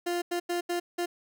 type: tone bursts at uneven times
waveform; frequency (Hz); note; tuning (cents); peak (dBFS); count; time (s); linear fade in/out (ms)
30% pulse; 349.3; F4; 0; -25; 5; 0.06-0.22 / 0.31-0.4 / 0.49-0.61 / 0.69-0.8 / 0.98-1.06; 10
effects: none